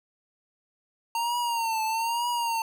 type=tone with vibrato; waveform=square; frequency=920 Hz; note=A#5; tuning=23 cents flat; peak=-26 dBFS; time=1.15-2.62 s; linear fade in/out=2 ms; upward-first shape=triangle; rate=1.1 Hz; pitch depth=90 cents each way; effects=none